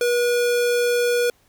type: tone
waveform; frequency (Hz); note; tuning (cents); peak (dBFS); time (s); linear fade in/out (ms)
square; 483; B4; -39; -18; 0.01-1.3; 2
effects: pink hiss -60 dBFS RMS until 1.48 s